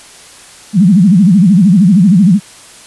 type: tone with vibrato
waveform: sine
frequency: 189.2 Hz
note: F#3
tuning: 39 cents sharp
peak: -3 dBFS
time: 0.73-2.4 s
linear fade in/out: 50 ms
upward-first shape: sine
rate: 13 Hz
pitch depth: 230 cents each way
effects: white hiss -36 dBFS RMS until 2.86 s + resampled to 24000 Hz